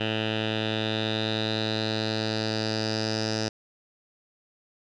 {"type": "tone with low-pass filter sweep", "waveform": "10% pulse", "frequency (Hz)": 109.5, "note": "A2", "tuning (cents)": -8, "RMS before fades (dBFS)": -28, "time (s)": [0, 3.49], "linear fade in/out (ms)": 10, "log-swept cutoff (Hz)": [3100, 5300], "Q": 6.5, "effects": []}